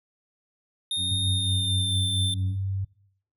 square tone with pitch glide, 3675 to 3562 Hz, A#7 to A7, -25 to +21 cents, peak -26 dBFS, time 0.91-2.34 s, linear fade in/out 2 ms, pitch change -54 cents, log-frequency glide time 1.27-1.97 s
harmonic tone, 92.5 Hz, F#2, in tune, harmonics 1 / 2 / 3, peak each -33 / -39 / -43 dBFS, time 0.96-2.57 s, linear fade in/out 50 ms
sine tone, 96.9 Hz, G2, 20 cents flat, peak -25 dBFS, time 1.11-2.85 s, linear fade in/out 10 ms
effects noise-tail reverb RT60 0.7 s tail -23 dB re dry

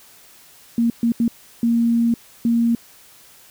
sine tone bursts at uneven times, 233.1 Hz, A#3, in tune, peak -14 dBFS, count 5, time 0.78-0.9 / 1.03-1.12 / 1.2-1.28 / 1.63-2.14 / 2.45-2.75 s, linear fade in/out 2 ms, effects white hiss -48 dBFS RMS until 3.5 s

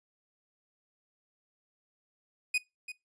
40% pulse tone with echo, 2489 Hz, D#7, in tune, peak -25 dBFS, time 2.54-2.58 s, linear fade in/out 5 ms, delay 340 ms, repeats 1, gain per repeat -13 dB, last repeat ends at 2.92 s, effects noise-tail reverb RT60 0.2 s tail -21 dB re dry + resampled to 22050 Hz

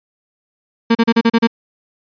35% pulse tone bursts, 230 Hz, A#3, 23 cents flat, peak -7 dBFS, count 7, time 0.9-1.473 s, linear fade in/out 10 ms, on 51 ms, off 36 ms, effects resampled to 11025 Hz

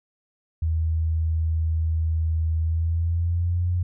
sine tone with pitch glide, 80.5 to 88.81 Hz, E2 to F2, -41 to +30 cents, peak -20 dBFS, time 0.62-3.83 s, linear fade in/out 5 ms, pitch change +171 cents, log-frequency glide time 2.6-3.72 s, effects none

